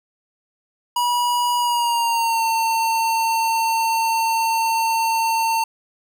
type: tone with pitch glide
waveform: square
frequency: 969 to 904.1 Hz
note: B5 to A5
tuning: -33 to +47 cents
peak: -18 dBFS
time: 0.96-5.64 s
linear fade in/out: 5 ms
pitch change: -120 cents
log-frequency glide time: 1.58-2.45 s
effects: none